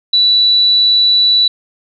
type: tone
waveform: sine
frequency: 3951 Hz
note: B7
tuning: in tune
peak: -7 dBFS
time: 0.13-1.48 s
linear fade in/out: 5 ms
effects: none